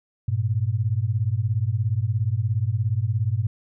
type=beating tone pair; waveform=sine; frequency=100.7 / 117.7 Hz; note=G2 / A#2; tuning=+47 / +17 cents; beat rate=17 Hz; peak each=-23 dBFS; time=0.28-3.47 s; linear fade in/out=5 ms; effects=none